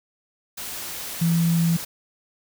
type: tone in noise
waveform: sine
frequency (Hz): 167.6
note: E3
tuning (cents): +29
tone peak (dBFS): -17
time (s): 1.21-1.77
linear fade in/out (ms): 10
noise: white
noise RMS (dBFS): -33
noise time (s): 0.57-1.85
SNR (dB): +13
effects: none